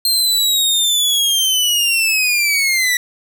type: linear sweep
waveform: sawtooth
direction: down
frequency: 4199 to 1937 Hz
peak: -10 dBFS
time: 0.05-2.97 s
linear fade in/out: 2 ms
effects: none